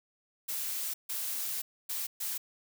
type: noise bursts at uneven times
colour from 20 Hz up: blue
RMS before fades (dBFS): -35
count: 4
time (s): 0.48-0.94 / 1.09-1.62 / 1.89-2.07 / 2.2-2.38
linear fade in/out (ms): 10
effects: none